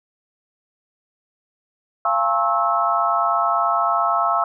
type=tone cluster; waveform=sine; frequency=687 / 821 / 910 / 1083 / 1306 Hz; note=F5 / G#5 / A#5 / C#6 / E6; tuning=-29 / -20 / -42 / -41 / -17 cents; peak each=-22 / -26 / -29 / -22 / -20 dBFS; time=2.05-4.44 s; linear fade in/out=2 ms; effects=none